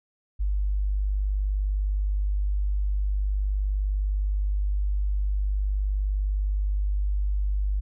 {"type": "tone", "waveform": "sine", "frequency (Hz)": 49.78, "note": "G1", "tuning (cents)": 27, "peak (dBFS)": -22, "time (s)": [0.39, 7.81], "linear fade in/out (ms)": 20, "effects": []}